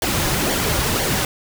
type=noise with flanger; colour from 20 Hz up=pink; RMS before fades=-20 dBFS; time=0.02-1.25 s; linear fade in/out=2 ms; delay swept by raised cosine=0.77 to 4.57 ms; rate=2 Hz; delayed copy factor=-0.5; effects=none